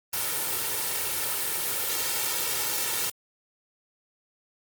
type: noise with comb filter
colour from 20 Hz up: white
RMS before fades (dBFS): -28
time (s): 0.13-3.1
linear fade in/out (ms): 5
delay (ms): 2.2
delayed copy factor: +0.65
effects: high-pass 100 Hz 12 dB/octave + Opus 24 kbps